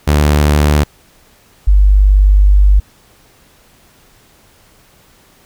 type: tone pair in turn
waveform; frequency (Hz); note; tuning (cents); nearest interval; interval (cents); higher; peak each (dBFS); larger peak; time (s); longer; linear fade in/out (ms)
sawtooth / sine; 74.1 / 49.46; D2 / G1; +16 / +16; perfect fifth; 700; first; -4; neither; 0.07-0.84 / 1.67-2.8; second; 10
effects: pink hiss -48 dBFS RMS until 5.45 s